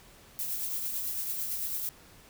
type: noise with tremolo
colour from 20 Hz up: violet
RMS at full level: -32 dBFS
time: 0.39-1.89 s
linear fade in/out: 0 ms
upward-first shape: triangle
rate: 9 Hz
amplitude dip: 40%
effects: pink hiss -55 dBFS RMS until 2.29 s